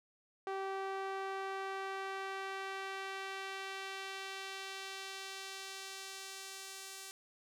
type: tone with band-pass filter sweep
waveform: sawtooth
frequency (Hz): 387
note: G4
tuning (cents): -22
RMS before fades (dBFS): -43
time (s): 0.47-7.11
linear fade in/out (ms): 0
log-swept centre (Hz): 810 to 7900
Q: 0.79
effects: none